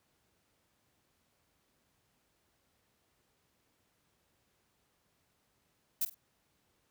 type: noise with echo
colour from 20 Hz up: violet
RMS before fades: -31 dBFS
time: 6.01-6.05 s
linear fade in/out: 5 ms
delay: 48 ms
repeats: 2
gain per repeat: -13 dB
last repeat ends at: 6.146 s
effects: pink hiss -75 dBFS RMS until 6.9 s + high-pass 60 Hz 12 dB/octave